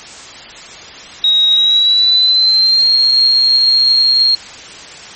sine tone with pitch glide, 3800 to 4241 Hz, A#7 to C8, +33 to +23 cents, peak -7 dBFS, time 1.24-4.35 s, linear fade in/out 2 ms, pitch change +190 cents, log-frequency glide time 1.51-2.93 s, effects white hiss -32 dBFS RMS until 5.15 s + MP3 32 kbps

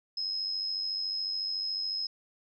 sine tone with amplitude modulation, 5130 Hz, E8, 48 cents flat, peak -28 dBFS, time 0.17-2.07 s, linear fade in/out 5 ms, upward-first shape sine, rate 93.9 Hz, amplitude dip 50%, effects none

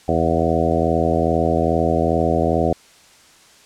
harmonic tone with a mistuned harmonic, 82.41 Hz, E2, in tune, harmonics 1 / 2 / 3 / 4 / 5 / 6 / 7 / 8 / 9, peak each -24 / -24 / -24 / -24 / -24 / -24 / -24 / -24 / -24 dBFS, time 0.08-2.73 s, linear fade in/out 5 ms, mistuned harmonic 9, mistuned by -22 cents, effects white hiss -49 dBFS RMS until 3.65 s + low-pass 8000 Hz 12 dB/octave

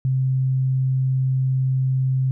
sine tone, 131.2 Hz, C3, 5 cents sharp, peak -17 dBFS, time 0.05-2.31 s, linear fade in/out 0 ms, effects none

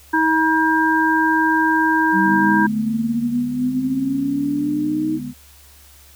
harmonic tone, 319 Hz, D#4, 43 cents sharp, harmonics 1 / 3 / 5, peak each -18 / -18 / -18 dBFS, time 0.13-2.67 s, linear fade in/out 10 ms
sine linear sweep, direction up, 189.5 to 316.2 Hz, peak -18 dBFS, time 2.12-5.2 s, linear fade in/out 50 ms
sine chord, G# diminished, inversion second, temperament equal, 146.83 / 207.7 / 246.9 Hz, D3 / G#3 / B3, 0 / 0 / 0 cents, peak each -33 / -33 / -27 dBFS, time 2.24-5.34 s, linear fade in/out 50 ms
effects added 70 Hz sine -48 dBFS peak until 6.15 s + white hiss -48 dBFS RMS until 6.15 s

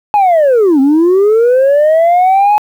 sine linear two-way sweep, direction down then up, 850 to 261.6 to 850 Hz, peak -3 dBFS, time 0.14-2.58 s, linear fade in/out 0 ms, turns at 0.8 s, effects tanh soft clip ceiling -4 dBFS + 7-bit

